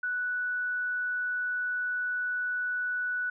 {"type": "tone", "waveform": "sine", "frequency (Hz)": 1480, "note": "F#6", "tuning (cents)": 0, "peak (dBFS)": -28, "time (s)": [0.03, 3.3], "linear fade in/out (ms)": 5, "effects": []}